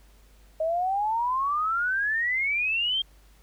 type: exponential sweep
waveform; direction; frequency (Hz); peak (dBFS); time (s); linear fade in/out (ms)
sine; up; 624 to 3224; -23; 0.6-3.02; 5
effects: added 50 Hz sine -53 dBFS peak until 3.42 s + pink hiss -61 dBFS RMS until 3.42 s